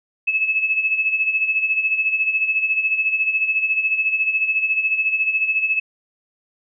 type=tone with tremolo; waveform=sine; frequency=2596 Hz; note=E7; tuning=27 cents flat; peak=-14 dBFS; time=0.27-5.8 s; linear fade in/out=10 ms; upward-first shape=sine; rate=14 Hz; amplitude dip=65%; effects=none